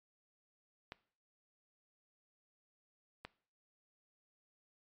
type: clicks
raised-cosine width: 0.3 ms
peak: -28 / -28 dBFS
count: 2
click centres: 0.921 / 3.25 s
effects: noise-tail reverb RT60 0.5 s tail -20 dB re dry + MP3 64 kbps